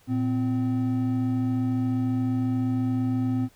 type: tone pair together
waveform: triangle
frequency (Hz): 114.3 / 257.2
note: A#2 / C4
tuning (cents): -34 / -30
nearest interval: octave + major second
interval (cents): 1404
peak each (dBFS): -25 / -22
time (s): 0.07-3.49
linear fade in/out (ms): 50
effects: pink hiss -59 dBFS RMS until 3.55 s